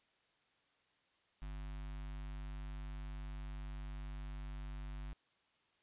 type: tone with notch filter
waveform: square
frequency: 49.99 Hz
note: G1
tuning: 35 cents sharp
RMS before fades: -45 dBFS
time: 1.42-5.13 s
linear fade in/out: 0 ms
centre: 460 Hz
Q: 0.78
effects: white hiss -75 dBFS RMS until 5.82 s + resampled to 8000 Hz